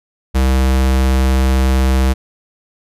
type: tone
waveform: square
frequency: 65.41 Hz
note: C2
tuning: in tune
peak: -11 dBFS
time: 0.34-2.14 s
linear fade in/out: 20 ms
effects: resampled to 32000 Hz